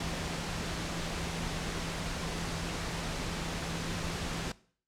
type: tone in noise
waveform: sine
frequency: 166.9 Hz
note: E3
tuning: 22 cents sharp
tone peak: -41 dBFS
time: 0-4.52 s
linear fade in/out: 5 ms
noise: pink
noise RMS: -36 dBFS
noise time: 0-4.52 s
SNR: -8 dB
effects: noise-tail reverb RT60 0.5 s tail -20 dB re dry + low-pass 7000 Hz 12 dB/octave